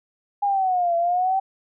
sine exponential two-way sweep, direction down then up, 820 to 675 to 778 Hz, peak -18 dBFS, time 0.42-1.4 s, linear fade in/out 10 ms, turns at 0.96 s, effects none

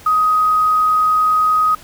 sine tone with quantisation, 1255 Hz, D#6, 15 cents sharp, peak -11 dBFS, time 0.06-1.75 s, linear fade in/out 5 ms, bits 6, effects pink hiss -41 dBFS RMS until 1.83 s

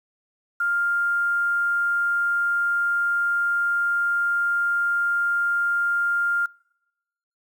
sine tone with quantisation, 1400 Hz, F6, 4 cents sharp, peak -20 dBFS, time 0.6-6.46 s, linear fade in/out 5 ms, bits 8, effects noise-tail reverb RT60 1.0 s tail -26 dB re dry

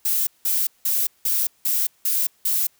violet noise bursts, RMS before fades -21 dBFS, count 7, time 0.05-2.67 s, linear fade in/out 5 ms, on 220 ms, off 180 ms, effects white hiss -61 dBFS RMS until 2.79 s

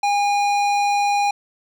triangle tone with hard clipping, 814 Hz, G#5, 35 cents flat, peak -18 dBFS, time 0.03-1.31 s, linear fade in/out 5 ms, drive 18 dB, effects none

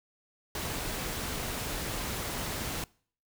pink noise, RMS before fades -35 dBFS, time 0.55-2.84 s, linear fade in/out 2 ms, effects noise-tail reverb RT60 0.5 s tail -24 dB re dry

